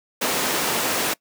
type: high-pass noise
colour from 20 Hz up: pink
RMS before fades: -23 dBFS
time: 0.21-1.14 s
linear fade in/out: 10 ms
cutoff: 290 Hz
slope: 12 dB/octave
effects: noise-tail reverb RT60 0.1 s tail -23 dB re dry